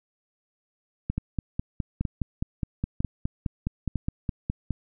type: two click trains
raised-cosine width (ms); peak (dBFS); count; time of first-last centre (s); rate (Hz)
5; -14 / -14; 18 / 4; 1.18-4.707 / 1.1-3.957; 4.82 / 1.05
effects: none